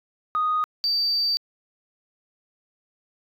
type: tone pair in turn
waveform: sine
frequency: 1242 / 4639 Hz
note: D#6 / D8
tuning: -3 / -22 cents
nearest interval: octave + major seventh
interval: 2281 cents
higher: second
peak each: -19 dBFS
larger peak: neither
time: 0.35-0.64 / 0.84-1.37 s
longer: second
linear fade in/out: 0 ms
effects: tanh soft clip ceiling -16 dBFS